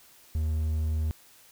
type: tone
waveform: triangle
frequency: 78.1 Hz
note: D#2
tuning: 7 cents sharp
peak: -23 dBFS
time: 0.35-1.11 s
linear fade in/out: 0 ms
effects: white hiss -56 dBFS RMS until 1.51 s